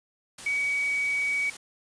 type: tone in noise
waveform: sine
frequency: 2264 Hz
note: C#7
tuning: 36 cents sharp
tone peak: -24 dBFS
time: 0.46-1.5 s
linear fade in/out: 5 ms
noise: white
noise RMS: -41 dBFS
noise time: 0.38-1.57 s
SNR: +14 dB
effects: resampled to 22050 Hz